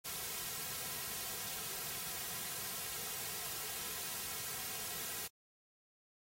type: noise with comb filter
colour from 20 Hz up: white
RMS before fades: -42 dBFS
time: 0.04-5.28 s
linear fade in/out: 20 ms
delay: 3.4 ms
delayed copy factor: -0.6
effects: AAC 48 kbps